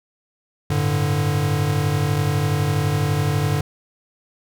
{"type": "chord", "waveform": "square", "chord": "G suspended second", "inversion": "none", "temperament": "equal", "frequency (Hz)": [98, 110, 146.83], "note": ["G2", "A2", "D3"], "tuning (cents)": [0, 0, 0], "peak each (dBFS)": [-24, -26, -21], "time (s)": [0.7, 3.61], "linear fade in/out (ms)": 5, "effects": []}